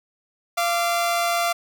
sawtooth tone pair together, 688.7 / 1174.7 Hz, F5 / D6, -24 / 0 cents, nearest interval major sixth, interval 924 cents, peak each -17 / -23 dBFS, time 0.57-1.53 s, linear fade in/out 10 ms, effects none

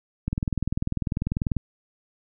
click train, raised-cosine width 5 ms, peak -12 dBFS, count 27, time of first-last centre 0.28-1.567 s, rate 20.2 Hz, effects none

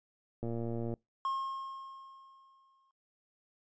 click train, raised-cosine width 2 ms, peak -25 dBFS, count 60, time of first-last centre 0.43-0.939 s, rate 116 Hz
triangle tone with exponential decay, 1075 Hz, C6, 47 cents sharp, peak -28 dBFS, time 1.25-2.91 s, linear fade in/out 1 ms, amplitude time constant 360 ms
effects noise-tail reverb RT60 0.2 s tail -26 dB re dry + resampled to 16000 Hz

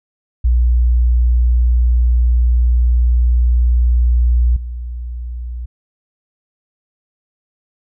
sine tone with level steps, 60.1 Hz, B1, 46 cents flat, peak -9 / -22 dBFS, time 0.44-5.66 s, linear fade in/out 10 ms, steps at 4.56 s, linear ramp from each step 5 ms, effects none

